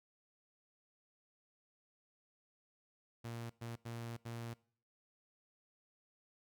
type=tone bursts at uneven times; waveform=sawtooth; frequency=116.8 Hz; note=A#2; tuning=4 cents sharp; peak=-39 dBFS; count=4; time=3.24-3.5 / 3.61-3.76 / 3.85-4.17 / 4.25-4.54 s; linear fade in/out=10 ms; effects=noise-tail reverb RT60 0.5 s tail -22 dB re dry